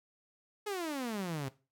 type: exponential sweep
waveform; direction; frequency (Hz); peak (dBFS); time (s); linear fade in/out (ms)
sawtooth; down; 431.1 to 128.9; -31; 0.66-1.49; 10
effects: noise-tail reverb RT60 0.3 s tail -17 dB re dry